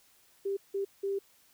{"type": "tone bursts at uneven times", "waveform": "sine", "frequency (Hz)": 394.8, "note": "G4", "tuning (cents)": 12, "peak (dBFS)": -29, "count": 3, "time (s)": [[0.45, 0.57], [0.74, 0.85], [1.03, 1.19]], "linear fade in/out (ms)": 10, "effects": ["white hiss -64 dBFS RMS until 1.53 s"]}